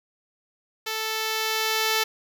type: tone with level ramp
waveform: 5% pulse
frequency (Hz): 440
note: A4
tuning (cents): 0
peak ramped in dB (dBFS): -16 to -9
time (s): 0.86-2.04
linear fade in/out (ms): 10
effects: none